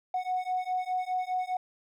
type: beating tone pair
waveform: triangle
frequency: 734 / 738.9 Hz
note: F#5 / F#5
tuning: -14 / -3 cents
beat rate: 4.9 Hz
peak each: -28 / -28 dBFS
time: 0.14-1.57 s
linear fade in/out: 5 ms
effects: tanh soft clip ceiling -24 dBFS